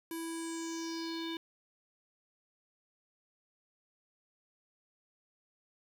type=tone with low-pass filter sweep; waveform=square; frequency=329.6 Hz; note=E4; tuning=in tune; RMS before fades=-39 dBFS; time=0.11-1.37 s; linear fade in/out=2 ms; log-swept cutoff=12000 to 3400 Hz; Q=5.1; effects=10-bit